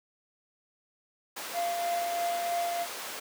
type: high-pass noise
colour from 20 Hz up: pink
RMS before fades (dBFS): -39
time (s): 1.36-3.2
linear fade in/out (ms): 10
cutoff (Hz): 540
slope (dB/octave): 12
type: tone with tremolo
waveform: triangle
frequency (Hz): 692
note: F5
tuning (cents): -16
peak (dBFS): -25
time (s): 1.53-2.87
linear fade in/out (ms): 50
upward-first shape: triangle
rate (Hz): 3.1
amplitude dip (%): 35
effects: none